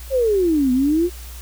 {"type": "exponential two-way sweep", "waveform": "sine", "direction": "down then up", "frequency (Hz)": [554.4, 246.9, 365.5], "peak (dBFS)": -14, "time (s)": [0.1, 1.1], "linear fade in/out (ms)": 50, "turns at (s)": 0.72, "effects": ["added 60 Hz sine -33 dBFS peak until 1.41 s", "white hiss -41 dBFS RMS until 1.41 s"]}